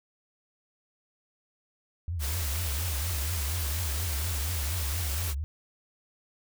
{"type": "tone with vibrato", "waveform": "sine", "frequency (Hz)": 77.78, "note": "D#2", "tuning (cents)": 0, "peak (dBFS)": -29, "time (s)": [2.08, 5.44], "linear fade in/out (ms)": 0, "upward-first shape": "triangle", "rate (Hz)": 4.2, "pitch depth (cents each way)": 280}
{"type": "noise", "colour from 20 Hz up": "white", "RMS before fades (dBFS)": -35, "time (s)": [2.19, 5.35], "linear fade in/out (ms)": 50}
{"effects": []}